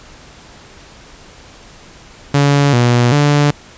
sawtooth tone with pitch steps, 142.3 / 121.1 / 145.7 Hz, C#3 / B2 / D3, +46 / -34 / -13 cents, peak -5 dBFS, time 2.34-3.51 s, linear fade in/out 5 ms, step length 390 ms, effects pink hiss -40 dBFS RMS until 3.77 s + resampled to 16000 Hz

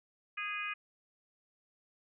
harmonic tone, 412.7 Hz, G#4, 11 cents flat, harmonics 3 / 4 / 5 / 6 / 7, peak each -42 / -43 / -44 / -38 / -49 dBFS, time 0.37-0.74 s, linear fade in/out 10 ms, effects none

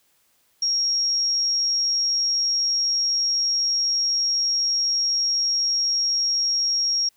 sine tone, 5588 Hz, F8, in tune, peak -19 dBFS, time 0.62-7.09 s, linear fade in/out 5 ms, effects white hiss -64 dBFS RMS until 7.16 s

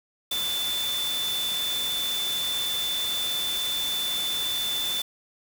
sine tone in noise, 3520 Hz, A7, in tune, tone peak -26 dBFS, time 0.31-5.02 s, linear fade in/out 5 ms, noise white, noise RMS -33 dBFS, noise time 0.31-5.02 s, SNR +4 dB, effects none

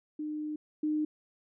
sine tone pair in turn, 303.4 / 304.9 Hz, D#4 / D#4, -44 / -35 cents, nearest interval unison, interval 9 cents, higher second, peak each -33 / -27 dBFS, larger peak second, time 0.19-0.56 / 0.83-1.05 s, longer first, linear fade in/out 5 ms, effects none

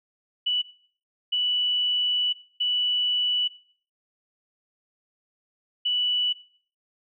sine tone bursts at uneven times, 2960 Hz, F#7, in tune, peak -21 dBFS, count 4, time 0.46-0.62 / 1.32-2.33 / 2.6-3.48 / 5.85-6.33 s, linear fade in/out 10 ms, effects noise-tail reverb RT60 0.5 s tail -18 dB re dry

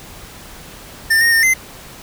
square tone with pitch steps, 1795 / 1855 / 1819 / 2067 Hz, A6 / A#6 / A#6 / C7, +34 / -9 / -43 / -22 cents, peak -11 dBFS, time 1.1-1.54 s, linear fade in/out 10 ms, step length 110 ms, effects pink hiss -37 dBFS RMS until 2.02 s

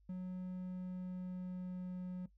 triangle tone with pitch glide, 183.3 to 181.82 Hz, F#3 to F#3, -16 to -30 cents, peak -38 dBFS, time 0.09-2.26 s, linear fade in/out 5 ms, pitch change -14 cents, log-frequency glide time 0.4-2.03 s, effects noise-tail reverb RT60 0.1 s tail -18 dB re dry + added 50 Hz sine -65 dBFS peak until 2.37 s

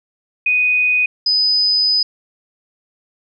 sine tone pair in turn, 2489 / 5001 Hz, D#7 / D#8, 0 / +8 cents, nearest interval octave, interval 1208 cents, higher second, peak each -12 dBFS, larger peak neither, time 0.46-1.06 / 1.26-2.03 s, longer second, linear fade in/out 5 ms, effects none

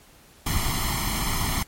pink noise with comb filter, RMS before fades -25 dBFS, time 0.46-1.63 s, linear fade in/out 5 ms, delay 0.95 ms, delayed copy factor +0.9, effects pink hiss -53 dBFS RMS until 1.67 s + MP3 64 kbps

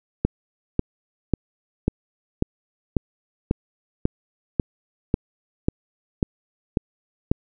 click train, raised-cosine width 3 ms, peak -5 dBFS, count 14, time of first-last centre 0.25-7.315 s, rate 1.84 Hz, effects none

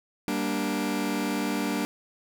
sawtooth chord, G minor, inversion none, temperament just, 196 / 235.2 / 294 Hz, G3 / Bb3 / D4, 0 / +16 / +2 cents, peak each -27 / -27 / -25 dBFS, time 0.28-1.85 s, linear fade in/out 0 ms, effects none

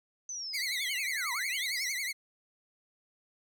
sine linear two-way sweep, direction down then up, 6190 to 922 to 6190 Hz, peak -36 dBFS, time 0.29-1.92 s, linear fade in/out 2 ms, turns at 1.33 s
sawtooth tone with vibrato, 2093 Hz, C7, in tune, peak -29 dBFS, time 0.53-2.13 s, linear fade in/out 20 ms, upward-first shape triangle, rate 11 Hz, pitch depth 150 cents each way
effects none

